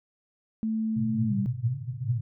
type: tone with pitch glide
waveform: sine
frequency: 220.6 to 197.67 Hz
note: A3 to G3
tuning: +5 to +15 cents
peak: -25 dBFS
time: 0.63-1.46 s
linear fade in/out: 0 ms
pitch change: -190 cents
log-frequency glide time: 1.27-1.34 s
type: band-pass noise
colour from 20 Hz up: white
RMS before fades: -30 dBFS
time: 0.96-2.21 s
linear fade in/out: 10 ms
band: 110 to 130 Hz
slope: 96 dB/octave
effects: none